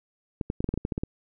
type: clicks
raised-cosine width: 3 ms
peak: -15 dBFS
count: 11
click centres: 0.412 / 0.501 / 0.605 / 0.643 / 0.69 / 0.74 / 0.776 / 0.851 / 0.922 / 0.979 / 1.035 s
effects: none